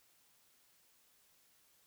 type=silence; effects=white hiss -70 dBFS RMS until 1.86 s